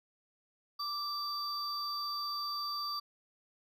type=tone pair together; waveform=triangle; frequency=1174.7 / 4660 Hz; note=D6 / D8; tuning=0 / -14 cents; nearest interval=2 octaves; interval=2386 cents; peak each=-36 / -36 dBFS; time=0.79-3 s; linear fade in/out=10 ms; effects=none